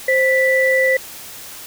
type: tone pair together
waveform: sine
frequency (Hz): 524 / 1972.7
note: C5 / B6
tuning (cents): +2 / -2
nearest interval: octave + major seventh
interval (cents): 2296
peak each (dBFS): -15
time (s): 0.08-0.97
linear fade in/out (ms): 5
effects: white hiss -35 dBFS RMS until 1.66 s